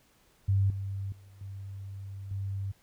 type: tone with level steps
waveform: sine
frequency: 98 Hz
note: G2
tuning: in tune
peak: -22 / -32 / -50 / -38 / -31 dBFS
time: 0.48-2.72 s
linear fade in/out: 10 ms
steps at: 0.7 / 1.12 / 1.41 / 2.31 s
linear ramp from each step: 2 ms
effects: pink hiss -65 dBFS RMS until 2.82 s